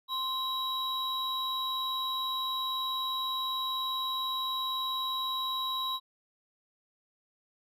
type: tone pair together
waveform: triangle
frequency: 1046.5 / 3879 Hz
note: C6 / B7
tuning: 0 / -32 cents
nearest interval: octave + major seventh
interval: 2268 cents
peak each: -32 / -31 dBFS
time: 0.08-6 s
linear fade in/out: 50 ms
effects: none